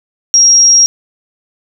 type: tone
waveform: sine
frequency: 5620 Hz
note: F8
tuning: 10 cents sharp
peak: -3 dBFS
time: 0.34-0.86 s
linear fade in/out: 0 ms
effects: none